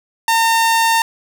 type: tone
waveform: sawtooth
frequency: 910 Hz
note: A#5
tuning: 42 cents flat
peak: -8 dBFS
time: 0.28-1.02 s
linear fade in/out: 2 ms
effects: none